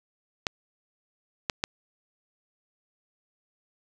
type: clicks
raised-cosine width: 0.2 ms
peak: -8 dBFS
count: 3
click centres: 0.468 / 1.498 / 1.639 s
effects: none